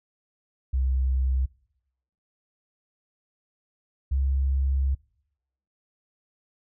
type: tone pair in turn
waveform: sine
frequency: 65 / 67.56 Hz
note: C2 / C#2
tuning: -11 / -44 cents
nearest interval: minor second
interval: 67 cents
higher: second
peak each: -21 dBFS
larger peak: neither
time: 0.73-1.46 / 4.11-4.95 s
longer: second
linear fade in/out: 10 ms
effects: noise-tail reverb RT60 0.8 s tail -24 dB re dry